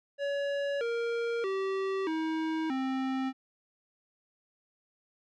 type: tone with pitch steps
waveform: square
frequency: 565 / 466.9 / 385.9 / 318.9 / 263.6 Hz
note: C#5 / A#4 / G4 / D#4 / C4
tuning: +33 / +3 / -27 / +43 / +13 cents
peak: -30 dBFS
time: 0.18-3.33 s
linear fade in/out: 50 ms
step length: 630 ms
effects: low-pass 3000 Hz 12 dB/octave